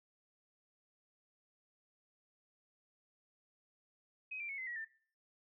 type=tone with pitch steps; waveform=sine; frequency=2528 / 2359 / 2201 / 2053 / 1915.9 / 1787.6 Hz; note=D#7 / D7 / C#7 / C7 / A#6 / A6; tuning=+27 / +7 / -13 / -33 / +47 / +27 cents; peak=-40 dBFS; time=4.31-4.85 s; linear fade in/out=10 ms; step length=90 ms; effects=noise-tail reverb RT60 0.5 s tail -23 dB re dry